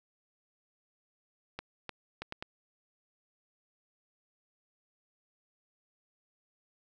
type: clicks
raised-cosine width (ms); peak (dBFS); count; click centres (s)
0.3; -22; 5; 1.59 / 1.893 / 2.22 / 2.324 / 2.425
effects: none